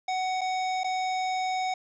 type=tone with dropouts; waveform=square; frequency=746 Hz; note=F#5; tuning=14 cents sharp; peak=-27 dBFS; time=0.08-1.74 s; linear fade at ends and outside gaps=5 ms; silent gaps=0.41-0.414 / 0.835-0.843 s; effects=resampled to 16000 Hz + 9-bit